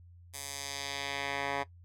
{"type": "tone with band-pass filter sweep", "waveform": "10% pulse", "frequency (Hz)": 140, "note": "C#3", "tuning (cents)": 18, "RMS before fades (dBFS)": -37, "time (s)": [0.33, 1.64], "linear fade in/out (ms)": 20, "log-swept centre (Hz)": [9900, 1300], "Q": 0.99, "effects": ["noise-tail reverb RT60 0.1 s tail -17 dB re dry", "added 87 Hz sine -52 dBFS peak until 1.84 s"]}